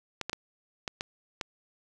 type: clicks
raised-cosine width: 0.2 ms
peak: -15 dBFS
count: 6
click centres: 0.213 / 0.296 / 0.331 / 0.878 / 1.009 / 1.412 s
effects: none